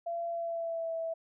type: tone with pitch glide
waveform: sine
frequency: 680 to 656.8 Hz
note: F5 to E5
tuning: -46 to -6 cents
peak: -32 dBFS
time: 0.06-1.14 s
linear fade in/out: 10 ms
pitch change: -60 cents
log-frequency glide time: 0.28-0.93 s
effects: none